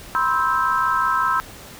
sine chord, C major seventh, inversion third, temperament just, 981.1 / 1046.5 / 1308.1 / 1569.8 Hz, B5 / C6 / E6 / G6, -12 / 0 / -14 / +2 cents, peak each -25 / -22 / -20 / -25 dBFS, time 0.15-1.4 s, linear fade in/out 0 ms, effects pink hiss -40 dBFS RMS until 1.79 s

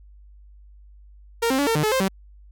sawtooth tone with pitch steps, 463.5 / 264.3 / 285.3 / 454.4 / 151.2 / 429.9 / 525 / 192 Hz, A#4 / C4 / C#4 / A#4 / D#3 / A4 / C5 / G3, -10 / +18 / +50 / -44 / -49 / -40 / +6 / -36 cents, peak -15 dBFS, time 1.42-2.084 s, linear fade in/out 10 ms, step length 83 ms, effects added 50 Hz sine -45 dBFS peak until 2.51 s

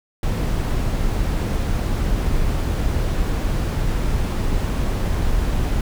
brown noise, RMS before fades -20 dBFS, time 0.23-5.81 s, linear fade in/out 2 ms, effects none

